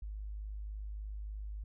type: tone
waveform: sine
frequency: 51.7 Hz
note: G#1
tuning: 7 cents flat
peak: -39 dBFS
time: 0.02-1.64 s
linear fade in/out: 5 ms
effects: none